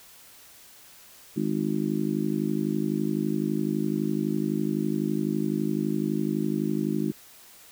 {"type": "harmonic tone", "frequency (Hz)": 51.91, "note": "G#1", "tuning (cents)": 0, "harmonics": [3, 4, 5, 6, 7], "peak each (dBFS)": [-32, -28, -33, -29, -33], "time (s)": [1.36, 7.12], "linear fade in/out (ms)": 10, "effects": ["white hiss -51 dBFS RMS until 7.71 s"]}